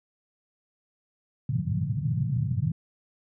pink band-pass noise, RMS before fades -27 dBFS, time 1.49-2.72 s, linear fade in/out 5 ms, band 100 to 170 Hz, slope 48 dB/octave, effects none

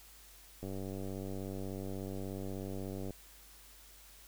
click train, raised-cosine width 2 ms, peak -29 dBFS, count 240, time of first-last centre 0.63-3.107 s, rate 96.5 Hz, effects added 50 Hz sine -60 dBFS peak until 4.27 s + white hiss -58 dBFS RMS until 4.27 s

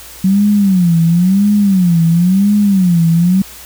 sine tone with vibrato, 185 Hz, F#3, in tune, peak -7 dBFS, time 0.24-3.42 s, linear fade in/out 5 ms, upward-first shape sine, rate 0.97 Hz, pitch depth 200 cents each way, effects added 60 Hz sine -42 dBFS peak until 3.65 s + white hiss -34 dBFS RMS until 3.65 s

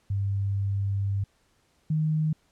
sine tone pair in turn, 99.1 / 155.5 Hz, G2 / D#3, +19 / -1 cents, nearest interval minor sixth, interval 780 cents, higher second, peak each -24 / -22 dBFS, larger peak second, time 0.1-1.24 / 1.9-2.33 s, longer first, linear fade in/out 5 ms, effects pink hiss -67 dBFS RMS until 2.51 s + low-pass 10000 Hz 12 dB/octave

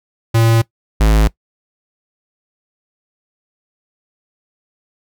square tone pair in turn, 114.1 / 53.63 Hz, A#2 / A1, -37 / -44 cents, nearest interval octave + minor second, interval 1307 cents, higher first, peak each -10 / -9 dBFS, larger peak second, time 0.34-0.62 / 1-1.28 s, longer neither, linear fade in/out 10 ms, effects noise-tail reverb RT60 0.1 s tail -20 dB re dry

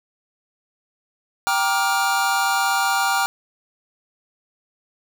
square chord, G minor seventh, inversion none, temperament just, 784 / 940.8 / 1176 / 1411.2 Hz, G5 / Bb5 / D6 / F6, 0 / +16 / +2 / +18 cents, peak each -23 / -26 / -27 / -23 dBFS, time 1.47-3.26 s, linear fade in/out 0 ms, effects none

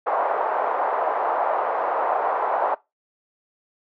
white band-pass noise, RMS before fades -23 dBFS, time 0.06-2.75 s, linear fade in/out 10 ms, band 550 to 1000 Hz, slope 24 dB/octave, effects noise-tail reverb RT60 0.2 s tail -20 dB re dry

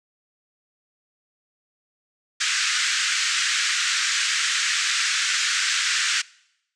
pink band-pass noise, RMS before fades -23 dBFS, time 2.4-6.22 s, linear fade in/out 10 ms, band 1400 to 7900 Hz, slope 48 dB/octave, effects noise-tail reverb RT60 0.8 s tail -23 dB re dry

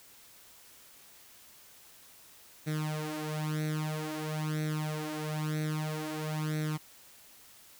sawtooth tone with flanger, 154 Hz, D#3, 17 cents flat, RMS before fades -34 dBFS, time 2.66-6.78 s, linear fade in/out 20 ms, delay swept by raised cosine 0.5 to 6 ms, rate 0.51 Hz, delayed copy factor +0.8, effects white hiss -56 dBFS RMS until 7.79 s

